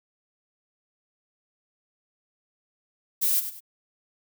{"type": "noise with echo", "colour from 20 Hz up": "violet", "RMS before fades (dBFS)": -23, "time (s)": [3.21, 3.41], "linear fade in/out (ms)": 20, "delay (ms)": 98, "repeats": 2, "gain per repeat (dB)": -10, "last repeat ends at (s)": 3.606, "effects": []}